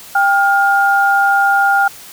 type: tone pair together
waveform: sine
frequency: 793.6 / 1414 Hz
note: G5 / F6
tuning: +21 / +21 cents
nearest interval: minor seventh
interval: 1000 cents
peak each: -12 dBFS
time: 0.15-1.88 s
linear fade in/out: 5 ms
effects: white hiss -36 dBFS RMS until 2.12 s